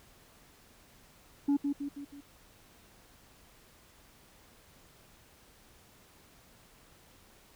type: tone with echo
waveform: sine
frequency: 283.9 Hz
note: C#4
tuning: 41 cents sharp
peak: -21 dBFS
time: 1.48-1.57 s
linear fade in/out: 10 ms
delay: 160 ms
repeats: 4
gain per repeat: -6 dB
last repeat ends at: 2.21 s
effects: tanh soft clip ceiling -23 dBFS + pink hiss -60 dBFS RMS until 7.55 s